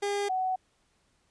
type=tone pair in turn; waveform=30% pulse / sine; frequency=405.2 / 747.4 Hz; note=G#4 / F#5; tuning=-43 / +17 cents; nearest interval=major seventh; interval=1060 cents; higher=second; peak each=-25 / -26 dBFS; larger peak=first; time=0.02-0.29 / 0.29-0.56 s; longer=neither; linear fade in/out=10 ms; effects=pink hiss -70 dBFS RMS until 1.3 s + resampled to 22050 Hz